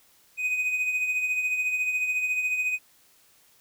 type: tone with tremolo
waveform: triangle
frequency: 2500 Hz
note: D#7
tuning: 8 cents sharp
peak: -20 dBFS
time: 0.37-2.79 s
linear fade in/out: 50 ms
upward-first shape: triangle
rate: 14 Hz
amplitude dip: 55%
effects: white hiss -60 dBFS RMS until 3.6 s